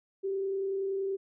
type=tone with frequency modulation; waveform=sine; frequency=389.1 Hz; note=G4; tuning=13 cents flat; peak=-29 dBFS; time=0.23-1.17 s; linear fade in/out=20 ms; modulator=30.6 Hz; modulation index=0.23; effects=none